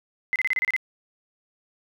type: tone bursts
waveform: sine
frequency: 2048 Hz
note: C7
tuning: 38 cents flat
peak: -20 dBFS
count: 8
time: 0.33-0.764 s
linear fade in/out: 0 ms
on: 28 ms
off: 30 ms
effects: none